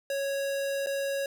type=tone with dropouts; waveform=square; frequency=553 Hz; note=C#5; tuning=4 cents flat; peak=-29 dBFS; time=0.1-1.26 s; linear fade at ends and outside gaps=2 ms; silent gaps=0.862-0.869 s; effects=none